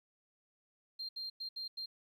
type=tone bursts at uneven times; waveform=sine; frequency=4186 Hz; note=C8; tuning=in tune; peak=-38 dBFS; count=5; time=0.99-1.09 / 1.16-1.3 / 1.4-1.49 / 1.56-1.68 / 1.77-1.86 s; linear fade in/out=10 ms; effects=tanh soft clip ceiling -35 dBFS + 12-bit